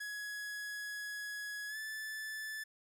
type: tone with pitch glide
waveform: 45% pulse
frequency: 1678 to 1747.2 Hz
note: G#6 to A6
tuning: +17 to -13 cents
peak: -40 dBFS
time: 0-2.64 s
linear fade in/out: 10 ms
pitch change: +70 cents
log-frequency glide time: 1.68-1.77 s
effects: none